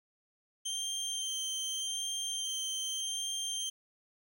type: tone with vibrato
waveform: 25% pulse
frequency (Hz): 3149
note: G7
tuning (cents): +7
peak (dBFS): -30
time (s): 0.65-3.7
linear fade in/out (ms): 10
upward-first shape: sine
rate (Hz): 0.84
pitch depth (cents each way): 14
effects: 11-bit